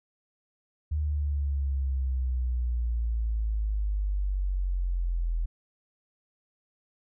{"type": "exponential sweep", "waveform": "sine", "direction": "down", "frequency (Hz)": [76, 41.2], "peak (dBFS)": -25, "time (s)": [0.91, 5.46], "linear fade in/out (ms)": 10, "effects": []}